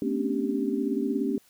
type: tone cluster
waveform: sine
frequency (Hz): 221.7 / 253.3 / 274.3 / 290.9 / 391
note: A3 / B3 / C#4 / D4 / G4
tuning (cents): +13 / +44 / -18 / -16 / -4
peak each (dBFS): -31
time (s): 0.02-1.38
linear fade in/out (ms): 2
effects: white hiss -61 dBFS RMS until 1.49 s